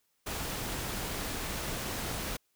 pink noise, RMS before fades -36 dBFS, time 0.26-2.37 s, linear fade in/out 10 ms, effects white hiss -75 dBFS RMS until 2.55 s

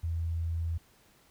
sine tone, 83 Hz, E2, 12 cents sharp, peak -29 dBFS, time 0.03-0.78 s, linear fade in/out 10 ms, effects pink hiss -63 dBFS RMS until 1.3 s

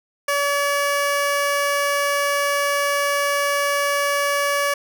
15% pulse tone, 570 Hz, C#5, 48 cents sharp, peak -12 dBFS, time 0.28-4.74 s, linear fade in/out 5 ms, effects none

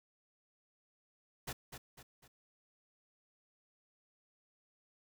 pink noise with echo, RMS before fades -41 dBFS, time 1.47-1.53 s, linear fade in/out 10 ms, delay 250 ms, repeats 3, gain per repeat -7 dB, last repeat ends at 2.28 s, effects none

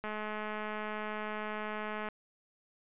click train, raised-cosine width 0.5 ms, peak -24 dBFS, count 437, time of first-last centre 0.04-2.087 s, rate 213 Hz, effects resampled to 8000 Hz

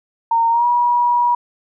sine tone with pitch glide, 920 to 964.1 Hz, A#5 to B5, -23 to -42 cents, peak -12 dBFS, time 0.31-1.35 s, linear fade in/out 5 ms, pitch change +81 cents, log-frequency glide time 0.5-0.66 s, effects none

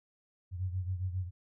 sine beating tone pair, 90.9 / 98.3 Hz, F#2 / G2, -30 / +5 cents, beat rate 7.4 Hz, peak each -33 / -39 dBFS, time 0.51-1.31 s, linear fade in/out 50 ms, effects none

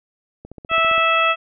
click train, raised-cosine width 2 ms, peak -23 dBFS, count 9, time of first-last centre 0.45-0.98 s, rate 15.1 Hz
harmonic tone, 656 Hz, E5, 9 cents flat, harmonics 1 / 2 / 3 / 4 / 5, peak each -22 / -17 / -25 / -19 / -26 dBFS, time 0.69-1.36 s, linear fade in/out 50 ms
effects none

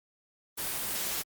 white noise, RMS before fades -33 dBFS, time 0.57-1.23 s, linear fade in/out 20 ms, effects Opus 24 kbps

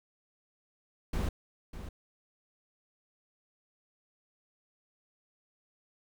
brown noise with echo, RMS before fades -31 dBFS, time 1.13-1.29 s, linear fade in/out 5 ms, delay 600 ms, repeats 1, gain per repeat -11 dB, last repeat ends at 1.89 s, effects none

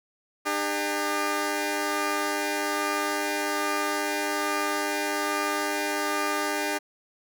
10% pulse tone pair together, 301.2 / 402 Hz, D4 / G4, +44 / +44 cents, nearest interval perfect fourth, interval 500 cents, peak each -20 dBFS, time 0.45-6.79 s, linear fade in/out 20 ms, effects none

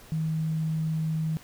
sine tone, 158.5 Hz, D#3, 32 cents sharp, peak -25 dBFS, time 0.12-1.37 s, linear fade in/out 0 ms, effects pink hiss -51 dBFS RMS until 1.43 s

